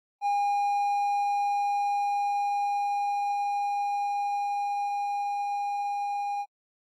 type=tone with level ramp; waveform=triangle; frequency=812 Hz; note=G#5; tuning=39 cents flat; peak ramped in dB=-21 to -26 dBFS; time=0.21-6.46 s; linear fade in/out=50 ms; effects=AAC 48 kbps